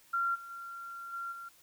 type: tone with level steps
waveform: sine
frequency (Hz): 1377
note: F6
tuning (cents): -25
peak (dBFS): -28 / -44 / -41 / -36 / -42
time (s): 0.13-1.49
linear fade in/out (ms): 10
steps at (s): 0.34 / 0.49 / 1.12 / 1.31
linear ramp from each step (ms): 20
effects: white hiss -62 dBFS RMS until 1.62 s